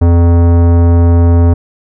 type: tone with tanh clipping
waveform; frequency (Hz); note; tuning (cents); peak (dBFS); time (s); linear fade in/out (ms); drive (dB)
sine; 85.4; F2; -38; -6; 0.01-1.54; 10; 18
effects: none